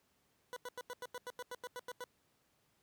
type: tone bursts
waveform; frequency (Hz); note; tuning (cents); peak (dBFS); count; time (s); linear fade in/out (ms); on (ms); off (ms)
20% pulse; 493.9; B4; 0; -37; 13; 0.53-2.04; 0; 34; 89
effects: pink hiss -75 dBFS RMS until 2.82 s + high-pass 80 Hz 12 dB/octave